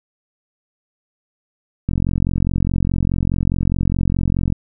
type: click train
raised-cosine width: 5 ms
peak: -6 dBFS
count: 119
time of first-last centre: 1.89-4.524 s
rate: 44.8 Hz
effects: none